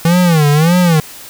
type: tone with vibrato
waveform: square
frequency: 162 Hz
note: E3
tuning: 30 cents flat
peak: -8 dBFS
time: 0.05-1 s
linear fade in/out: 2 ms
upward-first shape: sine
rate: 1.7 Hz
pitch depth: 190 cents each way
effects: white hiss -33 dBFS RMS until 1.29 s